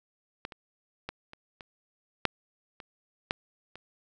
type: clicks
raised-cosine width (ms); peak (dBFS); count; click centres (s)
0.3; -19 / -27 / -19 / -29 / -27 / -6 / -27 / -11 / -28; 9; 0.451 / 0.522 / 1.09 / 1.334 / 1.608 / 2.253 / 2.802 / 3.309 / 3.756
effects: none